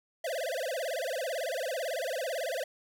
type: tone with vibrato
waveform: square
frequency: 587.3 Hz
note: D5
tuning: in tune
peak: -32 dBFS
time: 0.24-2.64 s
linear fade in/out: 5 ms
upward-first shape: sine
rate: 18 Hz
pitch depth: 270 cents each way
effects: none